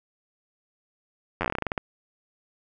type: slowing click train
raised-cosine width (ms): 0.5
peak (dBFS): -11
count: 14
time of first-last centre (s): 1.41-1.778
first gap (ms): 10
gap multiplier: 1.16
effects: none